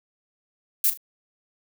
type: noise with echo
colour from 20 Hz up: violet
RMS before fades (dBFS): -20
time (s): 0.84-0.9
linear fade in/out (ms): 2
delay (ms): 37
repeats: 2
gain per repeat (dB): -11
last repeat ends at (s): 0.974
effects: none